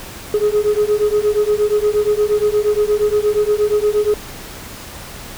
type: beating tone pair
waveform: sine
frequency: 415.3 / 423.8 Hz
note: G#4 / G#4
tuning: 0 / +35 cents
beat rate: 8.5 Hz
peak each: -14 dBFS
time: 0.34-4.14 s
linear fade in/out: 2 ms
effects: tanh soft clip ceiling -9 dBFS + pink hiss -33 dBFS RMS until 5.37 s